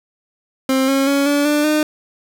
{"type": "tone with pitch steps", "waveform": "30% pulse", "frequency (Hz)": [264.3, 271.9, 279.7, 287.7, 296, 304.5], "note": ["C4", "C#4", "C#4", "D4", "D4", "D#4"], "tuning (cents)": [18, -33, 16, -36, 14, -37], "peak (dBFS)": -11, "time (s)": [0.69, 1.83], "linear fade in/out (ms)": 2, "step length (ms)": 190, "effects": []}